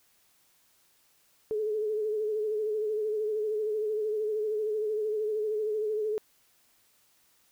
sine tone with vibrato, 428.2 Hz, A4, 47 cents flat, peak -27 dBFS, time 1.51-6.18 s, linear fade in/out 0 ms, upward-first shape sine, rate 13 Hz, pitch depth 45 cents each way, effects white hiss -66 dBFS RMS until 7.51 s

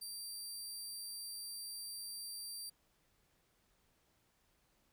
20% pulse tone, 4699 Hz, D8, in tune, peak -38 dBFS, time 0.01-2.7 s, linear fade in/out 10 ms, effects pink hiss -75 dBFS RMS until 4.92 s

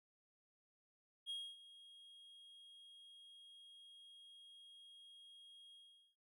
triangle tone with ADSR envelope, 3268 Hz, G#7, 29 cents flat, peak -40 dBFS, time 1.26-6.16 s, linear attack 39 ms, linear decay 260 ms, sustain -17 dB, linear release 430 ms, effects none

